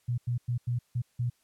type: tone bursts at uneven times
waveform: sine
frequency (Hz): 121.2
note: B2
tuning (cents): -32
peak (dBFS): -26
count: 6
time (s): 0.08-0.18 / 0.27-0.38 / 0.48-0.58 / 0.67-0.79 / 0.95-1.02 / 1.19-1.3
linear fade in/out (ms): 10
effects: white hiss -70 dBFS RMS until 1.43 s + low-pass 12000 Hz 12 dB/octave